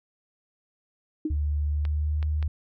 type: tone with exponential decay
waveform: sine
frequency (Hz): 310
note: D#4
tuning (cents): -6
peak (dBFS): -21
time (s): 1.25-1.37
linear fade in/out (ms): 5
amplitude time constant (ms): 24
type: tone with pitch glide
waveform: sine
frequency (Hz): 73.8 to 76.01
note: D2 to D#2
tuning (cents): +9 to -40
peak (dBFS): -23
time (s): 1.3-2.48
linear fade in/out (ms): 5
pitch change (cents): +51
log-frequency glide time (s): 1.67-2.25
type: clicks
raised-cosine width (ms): 0.3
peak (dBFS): -24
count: 3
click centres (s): 1.852 / 2.228 / 2.427
effects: none